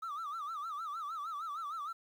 triangle tone with vibrato, 1244.5 Hz, D#6, in tune, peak -35 dBFS, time 0.02-1.93 s, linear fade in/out 10 ms, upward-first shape sine, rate 6.5 Hz, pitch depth 150 cents each way, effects tanh soft clip ceiling -32 dBFS + 11-bit

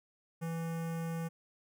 square tone with notch filter, 165.3 Hz, E3, 5 cents sharp, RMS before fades -37 dBFS, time 0.41-1.29 s, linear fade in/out 20 ms, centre 4000 Hz, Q 0.87, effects none

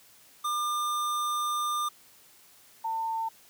square / sine tone pair in turn, 1200 / 899 Hz, D6 / A5, +37 / +37 cents, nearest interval perfect fourth, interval 500 cents, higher first, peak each -28 dBFS, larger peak neither, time 0.44-1.89 / 2.84-3.29 s, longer first, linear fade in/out 10 ms, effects white hiss -57 dBFS RMS until 3.49 s + high-pass 60 Hz 12 dB/octave

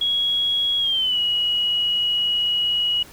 sine tone with pitch glide, 3322 to 2909 Hz, G#7 to F#7, 0 to -30 cents, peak -18 dBFS, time 0.01-3.03 s, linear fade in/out 5 ms, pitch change -230 cents, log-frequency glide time 0.79-1.19 s, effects pink hiss -45 dBFS RMS until 3.12 s

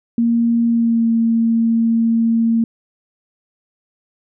sine tone with pitch glide, 233.1 to 228.6 Hz, A#3 to A#3, 0 to -34 cents, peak -12 dBFS, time 0.18-2.64 s, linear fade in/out 2 ms, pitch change -34 cents, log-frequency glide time 0.67-1.09 s, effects none

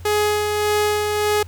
sawtooth tone with tremolo, 419.2 Hz, G#4, 16 cents sharp, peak -12 dBFS, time 0.05-1.43 s, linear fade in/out 5 ms, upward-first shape sine, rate 1.7 Hz, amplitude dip 35%, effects added 87 Hz sine -34 dBFS peak until 1.47 s + pink hiss -50 dBFS RMS until 1.47 s

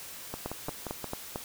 two click trains, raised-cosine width 1 ms, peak -21 / -19 dBFS, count 5 / 5, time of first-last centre 0.34-1.043 / 0.46-1.359 s, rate 5.69 / 4.45 Hz, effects white hiss -44 dBFS RMS until 1.44 s

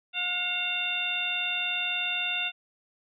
harmonic tone with a mistuned harmonic, 718 Hz, F5, 48 cents sharp, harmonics 1 / 2 / 3 / 4 / 5, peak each -40 / -37 / -38 / -29 / -32 dBFS, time 0.13-2.52 s, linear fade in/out 50 ms, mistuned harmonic 4, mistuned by -73 cents, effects none

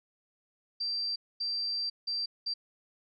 sine tone bursts at uneven times, 4699 Hz, D8, in tune, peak -30 dBFS, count 4, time 0.8-1.16 / 1.4-1.9 / 2.07-2.26 / 2.46-2.54 s, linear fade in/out 10 ms, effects none

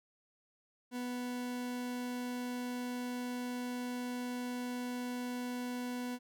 40% pulse tone, 246.9 Hz, B3, in tune, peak -36 dBFS, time 0.91-6.19 s, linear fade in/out 50 ms, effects none

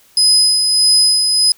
35% pulse tone with tremolo, 5030 Hz, D#8, 18 cents sharp, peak -5 dBFS, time 0.17-1.52 s, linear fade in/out 2 ms, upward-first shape sine, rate 1.6 Hz, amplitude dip 40%, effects white hiss -50 dBFS RMS until 1.57 s

